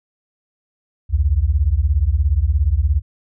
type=beating tone pair; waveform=sine; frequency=64 / 81 Hz; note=C2 / E2; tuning=-38 / -30 cents; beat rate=17 Hz; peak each=-16 dBFS; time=1.09-3.02 s; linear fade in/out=50 ms; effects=none